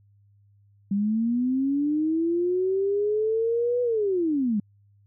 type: linear two-way sweep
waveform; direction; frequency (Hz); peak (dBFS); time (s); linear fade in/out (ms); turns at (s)
sine; up then down; 196 to 493.9 to 196; -21; 0.91-4.6; 5; 3.82
effects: added 101 Hz sine -56 dBFS peak until 5.06 s